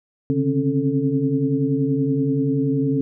sine tone cluster, 135.9 / 146.5 / 262.6 / 273 / 439.6 Hz, C#3 / D3 / C4 / C#4 / A4, -34 / -4 / +6 / -26 / -2 cents, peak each -25 / -25 / -28 / -20 / -26 dBFS, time 0.3-3.01 s, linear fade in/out 0 ms, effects none

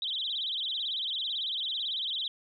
sine tone with vibrato, 3479 Hz, A7, 20 cents flat, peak -30 dBFS, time 0.02-2.28 s, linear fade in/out 2 ms, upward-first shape sine, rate 18 Hz, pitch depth 220 cents each way, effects 12-bit

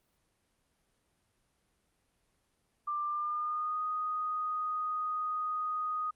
sine tone with pitch glide, 1186 to 1243.5 Hz, D6 to D#6, +17 to -1 cents, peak -31 dBFS, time 2.87-6.11 s, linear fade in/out 10 ms, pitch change +82 cents, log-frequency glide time 3.06-3.82 s, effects pink hiss -75 dBFS RMS until 6.15 s + Opus 32 kbps

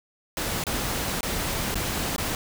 pink noise with dropouts, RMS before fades -28 dBFS, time 0.37-2.35 s, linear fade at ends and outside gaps 1 ms, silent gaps 0.639-0.667 / 1.208-1.23 / 1.744-1.755 / 2.162-2.181 s, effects none

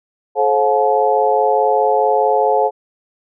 harmonic tone with a mistuned harmonic, 143.1 Hz, D3, 45 cents flat, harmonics 3 / 4 / 5 / 6, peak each -17 / -17 / -17 / -17 dBFS, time 0.35-2.71 s, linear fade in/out 50 ms, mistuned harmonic 4, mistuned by -120 cents, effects none

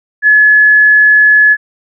sine tone, 1706 Hz, G#6, 46 cents sharp, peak -3 dBFS, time 0.22-1.57 s, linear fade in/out 50 ms, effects none

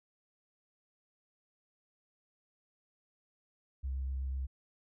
sine tone with vibrato, 66.5 Hz, C2, 29 cents sharp, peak -32 dBFS, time 3.83-4.47 s, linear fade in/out 20 ms, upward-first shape sine, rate 8 Hz, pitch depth 15 cents each way, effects tanh soft clip ceiling -30 dBFS

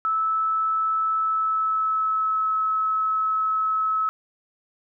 sine tone with pitch glide, 1308 to 1293.7 Hz, E6 to E6, -14 to -33 cents, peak -20 dBFS, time 0.05-4.09 s, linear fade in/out 0 ms, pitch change -19 cents, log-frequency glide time 1.16-2.53 s, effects none

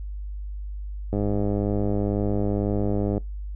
click train, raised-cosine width 2 ms, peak -13 dBFS, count 210, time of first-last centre 1.13-3.179 s, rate 102 Hz, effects noise-tail reverb RT60 0.2 s tail -24 dB re dry + added 50 Hz sine -30 dBFS peak until 3.55 s

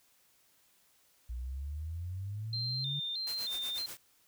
sine exponential sweep, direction up, 58.27 to 146.83 Hz, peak -36 dBFS, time 1.29-3 s, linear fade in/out 10 ms
sine tone with vibrato, 3872 Hz, B7, 35 cents flat, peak -34 dBFS, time 2.53-3.86 s, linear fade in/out 2 ms, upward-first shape square, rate 1.6 Hz, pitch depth 120 cents each way
white noise with tremolo, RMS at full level -43 dBFS, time 3.27-3.97 s, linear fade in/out 0 ms, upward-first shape sine, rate 8.2 Hz, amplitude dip 75%
effects white hiss -68 dBFS RMS until 4.27 s

